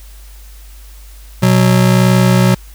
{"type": "tone pair together", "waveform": "square", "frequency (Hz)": [123.34, 185], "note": ["B2", "F#3"], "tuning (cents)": [-2, 0], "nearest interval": "perfect fifth", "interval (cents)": 702, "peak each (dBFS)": -11, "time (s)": [1.42, 2.55], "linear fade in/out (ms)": 10, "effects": ["added 50 Hz sine -33 dBFS peak until 2.74 s", "white hiss -44 dBFS RMS until 2.74 s"]}